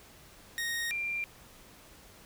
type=tone pair in turn; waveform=sawtooth / sine; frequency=1864.7 / 2378 Hz; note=A#6 / D7; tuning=0 / +21 cents; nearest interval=major third; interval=421 cents; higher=second; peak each=-28 / -31 dBFS; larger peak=first; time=0.58-0.91 / 0.91-1.24 s; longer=neither; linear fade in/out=0 ms; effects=pink hiss -55 dBFS RMS until 2.25 s